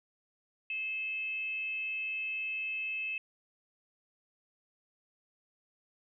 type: tone with frequency modulation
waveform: sine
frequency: 2602 Hz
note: E7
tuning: 23 cents flat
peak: -33 dBFS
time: 0.7-3.18 s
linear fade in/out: 2 ms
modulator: 493 Hz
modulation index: 0.23
effects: none